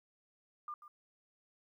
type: tone with echo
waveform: sine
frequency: 1200 Hz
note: D6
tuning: 37 cents sharp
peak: -40 dBFS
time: 0.68-0.74 s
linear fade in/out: 2 ms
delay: 140 ms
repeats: 1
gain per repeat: -12 dB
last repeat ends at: 0.88 s
effects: 13-bit